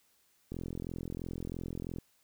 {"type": "click train", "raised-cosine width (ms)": 3, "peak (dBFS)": -26, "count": 64, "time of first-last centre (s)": [0.52, 1.985], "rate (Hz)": 43, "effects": ["white hiss -70 dBFS RMS until 2.23 s"]}